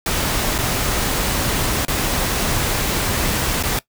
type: noise with dropouts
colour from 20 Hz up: pink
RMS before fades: -20 dBFS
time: 0.06-3.79 s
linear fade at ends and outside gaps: 2 ms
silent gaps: 0.581-0.586 / 1.851-1.881 / 3.627-3.635 s
effects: noise-tail reverb RT60 0.1 s tail -18 dB re dry